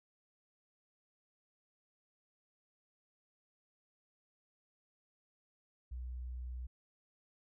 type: tone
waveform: sine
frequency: 62 Hz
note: B1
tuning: 7 cents sharp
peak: -40 dBFS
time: 5.91-6.67 s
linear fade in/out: 10 ms
effects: none